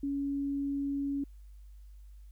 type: tone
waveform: sine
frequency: 280 Hz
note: C#4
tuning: 18 cents sharp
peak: -30 dBFS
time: 0.03-1.24 s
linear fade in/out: 5 ms
effects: added 50 Hz sine -48 dBFS peak until 2.31 s + white hiss -74 dBFS RMS until 2.31 s